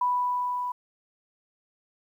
sine tone with level ramp, 987.8 Hz, B5, in tune, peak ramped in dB -21 to -28 dBFS, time 0.01-0.72 s, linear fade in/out 5 ms, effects 10-bit

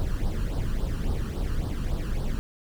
brown noise with flanger, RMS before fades -27 dBFS, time 0-2.39 s, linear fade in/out 0 ms, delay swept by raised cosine 0.21 to 0.72 ms, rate 3.6 Hz, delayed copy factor +0.7, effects none

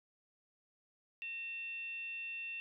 sine tone with frequency modulation, 2700 Hz, E7, 41 cents sharp, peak -40 dBFS, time 1.22-2.6 s, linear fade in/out 0 ms, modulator 849 Hz, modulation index 0.25, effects none

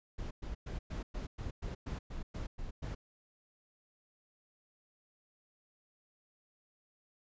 brown noise bursts, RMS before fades -40 dBFS, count 12, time 0.18-2.95 s, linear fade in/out 10 ms, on 130 ms, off 110 ms, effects resampled to 16000 Hz

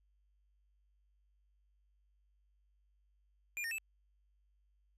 square tone with pitch steps, 2407 / 1834 / 2626 Hz, D7 / A#6 / E7, +42 / -29 / -7 cents, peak -38 dBFS, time 3.57-3.783 s, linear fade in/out 0 ms, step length 71 ms, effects added 50 Hz sine -70 dBFS peak until 4.97 s + resampled to 32000 Hz

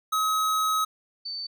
square / sine tone pair in turn, 1275 / 4544 Hz, D#6 / C#8, +42 / +42 cents, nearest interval octave + minor seventh, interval 2200 cents, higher second, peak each -23 / -31 dBFS, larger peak first, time 0.12-0.85 / 1.25-1.47 s, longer first, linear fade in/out 10 ms, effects none

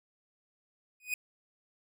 45% pulse tone with exponential growth, 2489 Hz, D#7, in tune, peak -27 dBFS, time 1-1.14 s, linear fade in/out 2 ms, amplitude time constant 30 ms, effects none

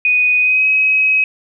sine tone with pitch glide, 2486 to 2544 Hz, D#7 to D#7, -2 to +38 cents, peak -10 dBFS, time 0.05-1.24 s, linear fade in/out 2 ms, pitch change +40 cents, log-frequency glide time 0.39-0.66 s, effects none

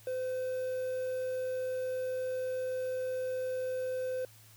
triangle tone with quantisation, 512 Hz, C5, 38 cents flat, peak -30 dBFS, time 0.07-4.25 s, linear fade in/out 2 ms, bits 9, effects added 109 Hz sine -58 dBFS peak until 4.56 s + white hiss -59 dBFS RMS until 4.56 s

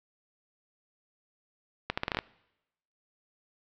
accelerating click train, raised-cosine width 0.3 ms, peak -12 dBFS, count 8, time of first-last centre 1.9-2.189 s, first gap 75 ms, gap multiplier 0.79, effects noise-tail reverb RT60 0.9 s tail -23 dB re dry + low-pass 5000 Hz 12 dB/octave

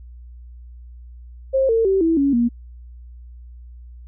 sine tone with pitch steps, 533 / 453.4 / 385.7 / 328.1 / 279.1 / 237.4 Hz, C5 / A#4 / G4 / E4 / C#4 / A#3, +32 / -48 / -28 / -8 / +12 / +32 cents, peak -14 dBFS, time 1.53-2.49 s, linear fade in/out 20 ms, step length 160 ms, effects added 60 Hz sine -37 dBFS peak until 4.07 s

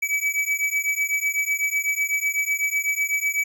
square beating tone pair, 2284 / 2292 Hz, D7 / D7, -49 / -43 cents, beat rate 8 Hz, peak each -25 dBFS, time 0.02-3.44 s, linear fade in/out 10 ms, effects none

